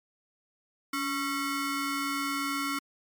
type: ring-modulated tone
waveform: 25% pulse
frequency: 821 Hz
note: G#5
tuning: 20 cents flat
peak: -22 dBFS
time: 0.93-2.79 s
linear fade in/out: 5 ms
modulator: 539 Hz
effects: MP3 96 kbps